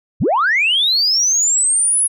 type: linear sweep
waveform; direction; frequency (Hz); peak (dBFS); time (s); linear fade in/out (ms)
sine; up; 51.91 to 10548; -11; 0.2-2.08; 20
effects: tanh soft clip ceiling -8 dBFS